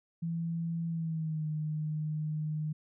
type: tone with pitch glide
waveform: sine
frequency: 166.6 to 153.66 Hz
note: E3 to D#3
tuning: +19 to -21 cents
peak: -31 dBFS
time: 0.22-2.73 s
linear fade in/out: 10 ms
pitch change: -140 cents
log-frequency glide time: 0.88-1.47 s
effects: none